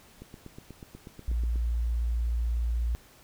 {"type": "click train", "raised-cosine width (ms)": 3, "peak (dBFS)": -30, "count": 12, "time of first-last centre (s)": [0.22, 1.558], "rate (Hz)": 8.22}
{"type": "tone", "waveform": "sine", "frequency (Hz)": 58.27, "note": "A#1", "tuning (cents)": 0, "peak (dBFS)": -25, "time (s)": [1.28, 2.95], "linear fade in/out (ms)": 0}
{"effects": ["pink hiss -56 dBFS RMS until 3.23 s"]}